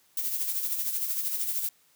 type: noise with tremolo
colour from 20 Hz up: violet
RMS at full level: -28 dBFS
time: 0.17-1.69 s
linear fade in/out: 2 ms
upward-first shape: sine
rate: 13 Hz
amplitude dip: 50%
effects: white hiss -64 dBFS RMS until 1.95 s + high-pass 60 Hz 12 dB/octave